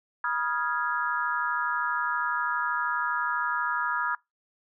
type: chord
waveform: sine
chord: F half-diminished seventh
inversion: second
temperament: equal with one note detuned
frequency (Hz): 971.4 / 1244.5 / 1396.9 / 1661.2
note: Cb6 / Eb6 / F6 / Ab6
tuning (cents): -29 / 0 / 0 / 0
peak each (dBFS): -31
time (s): 0.24-4.15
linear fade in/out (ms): 2
effects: noise-tail reverb RT60 0.2 s tail -25 dB re dry